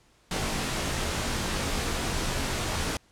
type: noise with comb filter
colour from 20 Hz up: pink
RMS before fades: -29 dBFS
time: 0.31-2.97 s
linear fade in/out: 2 ms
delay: 20 ms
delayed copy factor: -0.7
effects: pink hiss -62 dBFS RMS until 3.11 s + low-pass 9000 Hz 12 dB/octave